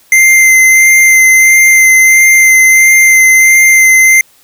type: tone with vibrato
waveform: square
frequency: 2081 Hz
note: C7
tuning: 10 cents flat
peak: -3 dBFS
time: 0.12-4.21 s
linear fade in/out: 2 ms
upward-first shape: sine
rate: 1.5 Hz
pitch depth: 15 cents each way
effects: white hiss -46 dBFS RMS until 4.43 s